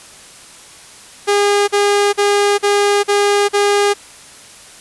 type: tone bursts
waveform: sawtooth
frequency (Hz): 407.1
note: G#4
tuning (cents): -35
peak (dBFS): -7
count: 6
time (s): 1.27-3.94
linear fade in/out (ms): 20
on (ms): 410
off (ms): 42
effects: white hiss -39 dBFS RMS until 4.8 s + resampled to 24000 Hz